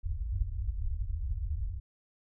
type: low-pass noise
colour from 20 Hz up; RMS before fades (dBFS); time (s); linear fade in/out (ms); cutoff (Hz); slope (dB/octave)
pink; -33; 0.03-1.8; 20; 100; 96
effects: none